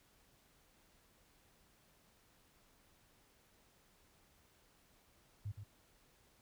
sine tone with echo, 102.6 Hz, G#2, 21 cents flat, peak -39 dBFS, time 5.45-5.52 s, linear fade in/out 10 ms, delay 120 ms, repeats 1, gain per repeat -7 dB, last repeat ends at 5.64 s, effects pink hiss -70 dBFS RMS until 6.41 s

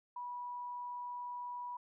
sine tone, 977 Hz, B5, 19 cents flat, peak -40 dBFS, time 0.16-1.77 s, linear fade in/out 5 ms, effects none

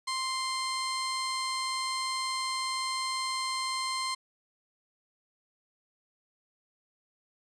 sawtooth tone pair together, 1046.5 / 2093 Hz, C6 / C7, 0 / 0 cents, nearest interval octave, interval 1200 cents, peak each -28 dBFS, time 0.07-4.15 s, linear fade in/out 10 ms, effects resampled to 24000 Hz

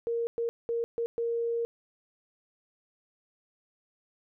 sine tone bursts at uneven times, 466.2 Hz, A#4, in tune, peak -27 dBFS, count 5, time 0.07-0.27 / 0.38-0.49 / 0.69-0.84 / 0.98-1.06 / 1.18-1.65 s, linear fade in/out 0 ms, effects none

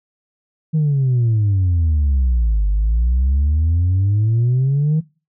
sine exponential two-way sweep, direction down then up, 160 to 49.09 to 160 Hz, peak -11 dBFS, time 0.73-5.01 s, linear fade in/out 20 ms, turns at 2.68 s, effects noise-tail reverb RT60 0.3 s tail -20 dB re dry + tanh soft clip ceiling -11 dBFS

